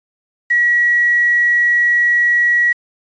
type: tone with quantisation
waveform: sine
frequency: 1920 Hz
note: B6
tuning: 49 cents flat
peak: -10 dBFS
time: 0.5-2.73 s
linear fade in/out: 10 ms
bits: 6
effects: resampled to 16000 Hz